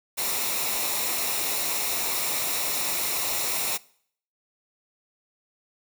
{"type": "noise with comb filter", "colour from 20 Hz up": "white", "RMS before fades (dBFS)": -27, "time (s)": [0.17, 3.78], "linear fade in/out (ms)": 20, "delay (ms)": 0.63, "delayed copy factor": -0.55, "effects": ["noise-tail reverb RT60 0.6 s tail -22 dB re dry"]}